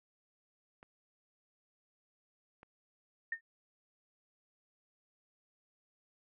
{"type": "clicks", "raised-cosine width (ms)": 0.5, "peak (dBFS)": -39, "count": 2, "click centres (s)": [0.829, 2.631]}
{"type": "tone with exponential decay", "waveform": "sine", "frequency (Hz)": 1827, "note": "A#6", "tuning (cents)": -35, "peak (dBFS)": -30, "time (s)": [3.32, 3.41], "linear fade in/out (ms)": 5, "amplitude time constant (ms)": 18}
{"effects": []}